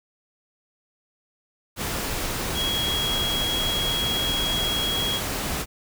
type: tone in noise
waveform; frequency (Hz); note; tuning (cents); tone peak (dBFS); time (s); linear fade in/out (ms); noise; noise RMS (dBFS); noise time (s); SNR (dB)
sine; 3300; G#7; -12; -24; 2.54-5.21; 50; pink; -28; 1.76-5.66; +1
effects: none